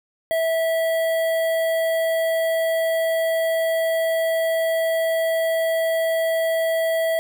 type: tone with notch filter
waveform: square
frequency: 654 Hz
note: E5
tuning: 14 cents flat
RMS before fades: -21 dBFS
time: 0.31-7.19 s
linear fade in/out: 0 ms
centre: 5800 Hz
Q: 0.64
effects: none